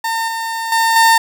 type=tone with level steps; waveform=30% pulse; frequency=908 Hz; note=A#5; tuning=46 cents flat; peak=-14 / -17 / -9 / -5 dBFS; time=0.04-1.18 s; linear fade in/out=5 ms; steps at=0.28 / 0.72 / 0.96 s; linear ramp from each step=2 ms; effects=none